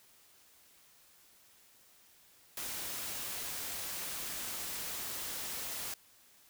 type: noise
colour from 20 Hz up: white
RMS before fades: -40 dBFS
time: 2.57-5.94 s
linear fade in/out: 2 ms
effects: white hiss -63 dBFS RMS until 6.49 s